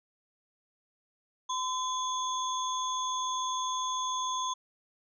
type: tone cluster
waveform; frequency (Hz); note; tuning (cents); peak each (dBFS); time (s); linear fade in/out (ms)
sine; 1021 / 3433 / 6420; C6 / A7 / G8; -43 / -43 / +40; -31 / -37 / -38; 1.49-4.54; 10
effects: none

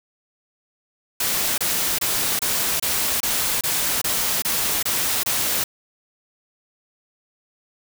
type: noise bursts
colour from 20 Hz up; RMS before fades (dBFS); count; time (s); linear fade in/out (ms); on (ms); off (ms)
white; -22; 11; 1.2-5.64; 5; 380; 26
effects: none

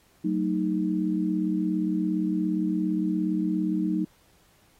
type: chord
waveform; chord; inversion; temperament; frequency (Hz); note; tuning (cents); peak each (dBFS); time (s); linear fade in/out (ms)
sine; D# diminished; first; just; 186.68 / 224 / 311.1; F#3 / A3 / D#4; +16 / +31 / 0; -27 / -31 / -26; 0.24-4.05; 10
effects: pink hiss -62 dBFS RMS until 4.79 s + AAC 48 kbps

